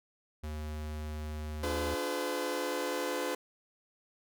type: tone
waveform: square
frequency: 76.3 Hz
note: D#2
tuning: 33 cents flat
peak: -37 dBFS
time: 0.43-1.95 s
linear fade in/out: 10 ms
type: chord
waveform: sawtooth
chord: D diminished seventh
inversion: none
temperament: just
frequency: 293.7 / 352.4 / 422.9 / 507.5 Hz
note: D4 / F4 / Ab4 / Cb5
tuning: 0 / +16 / +31 / +47 cents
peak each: -35 / -35 / -36 / -31 dBFS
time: 1.63-3.35 s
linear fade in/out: 5 ms
effects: none